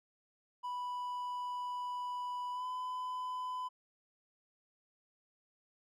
triangle tone with pitch glide, 987 to 1006.6 Hz, B5 to B5, -1 to +33 cents, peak -35 dBFS, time 0.63-3.69 s, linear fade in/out 20 ms, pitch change +34 cents, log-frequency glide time 2.52-2.65 s, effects none

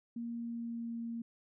sine tone with pitch glide, 234.3 to 231.9 Hz, A#3 to A#3, +9 to -9 cents, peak -37 dBFS, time 0.16-1.22 s, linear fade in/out 5 ms, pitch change -18 cents, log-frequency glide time 0.35-0.98 s, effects none

